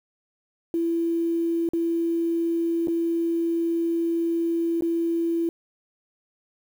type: tone with dropouts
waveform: sine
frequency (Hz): 334.8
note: E4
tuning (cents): +27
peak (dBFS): -21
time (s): 0.74-5.49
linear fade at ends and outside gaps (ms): 1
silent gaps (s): 1.689-1.734 / 2.873-2.882 / 4.809-4.822
effects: 8-bit